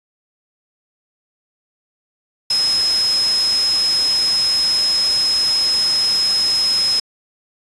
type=tone in noise; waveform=sine; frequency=5130 Hz; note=E8; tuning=48 cents flat; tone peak=-14 dBFS; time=2.5-7 s; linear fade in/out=5 ms; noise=white; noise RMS=-26 dBFS; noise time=2.5-7 s; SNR=+9 dB; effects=resampled to 24000 Hz